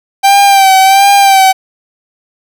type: tone with vibrato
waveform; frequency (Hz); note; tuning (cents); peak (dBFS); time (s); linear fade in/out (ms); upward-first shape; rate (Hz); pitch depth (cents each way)
45% pulse; 782; G5; -4; -3; 0.23-1.53; 20; sine; 1.4; 45
effects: 7-bit